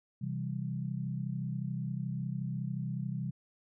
sine chord, C major, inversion none, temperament equal, 130.81 / 164.81 / 196 Hz, C3 / E3 / G3, 0 / 0 / 0 cents, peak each -36 / -38 / -39 dBFS, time 0.21-3.31 s, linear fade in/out 10 ms, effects none

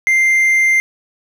triangle tone, 2093 Hz, C7, in tune, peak -8 dBFS, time 0.07-0.8 s, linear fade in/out 0 ms, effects none

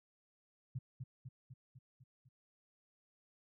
sine tone with echo, 128.3 Hz, C3, 34 cents flat, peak -37 dBFS, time 0.75-0.79 s, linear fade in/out 10 ms, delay 250 ms, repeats 6, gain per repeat -4 dB, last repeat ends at 2.29 s, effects none

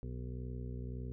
harmonic tone, 61.74 Hz, B1, in tune, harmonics 1 / 2 / 3 / 4 / 6 / 7 / 8, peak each -42 / -43 / -53 / -49 / -54 / -54 / -60 dBFS, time 0.03-1.12 s, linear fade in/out 0 ms, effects none

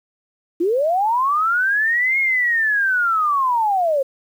sine linear two-way sweep, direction up then down, 319.4 to 2172 to 522 Hz, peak -15 dBFS, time 0.6-4.03 s, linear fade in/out 10 ms, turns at 2.19 s, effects 8-bit

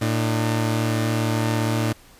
sawtooth tone pair together, 112.9 / 301.4 Hz, A2 / D4, +45 / +45 cents, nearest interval octave + perfect fourth, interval 1700 cents, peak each -17 / -22 dBFS, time 0.01-1.93 s, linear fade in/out 10 ms, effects pink hiss -50 dBFS RMS until 2.19 s + resampled to 32000 Hz

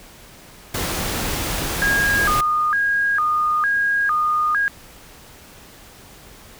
pink noise, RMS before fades -24 dBFS, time 0.74-2.41 s, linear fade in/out 5 ms
sine tone with vibrato, 1415 Hz, F6, 22 cents sharp, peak -16 dBFS, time 1.82-4.68 s, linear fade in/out 0 ms, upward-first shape square, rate 1.1 Hz, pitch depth 250 cents each way
effects pink hiss -44 dBFS RMS until 6.59 s

